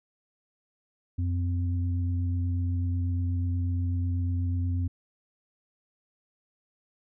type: tone pair together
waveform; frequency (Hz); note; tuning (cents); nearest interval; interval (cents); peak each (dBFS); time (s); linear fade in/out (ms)
sine; 89.1 / 259.1; F2 / C4; +35 / -17; octave + tritone; 1848; -25 / -36; 1.18-4.88; 10
effects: none